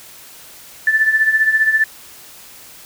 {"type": "tone with tremolo", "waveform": "sine", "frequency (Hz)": 1759, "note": "A6", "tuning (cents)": -1, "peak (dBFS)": -8, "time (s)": [0.87, 1.84], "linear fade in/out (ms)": 2, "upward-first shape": "triangle", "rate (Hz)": 15, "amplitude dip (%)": 75, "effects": ["white hiss -40 dBFS RMS until 2.85 s"]}